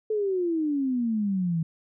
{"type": "exponential sweep", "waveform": "sine", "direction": "down", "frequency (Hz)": [440, 159], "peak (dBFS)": -23, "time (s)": [0.1, 1.63], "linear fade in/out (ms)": 5, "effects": []}